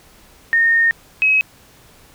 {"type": "tone pair in turn", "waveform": "sine", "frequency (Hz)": [1837, 2554], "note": ["A#6", "D#7"], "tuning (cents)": [-26, 45], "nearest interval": "tritone", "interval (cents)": 571, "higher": "second", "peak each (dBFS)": -11, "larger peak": "neither", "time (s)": [[0.53, 0.91], [1.22, 1.41]], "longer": "first", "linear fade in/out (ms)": 0, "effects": ["pink hiss -48 dBFS RMS until 2.14 s"]}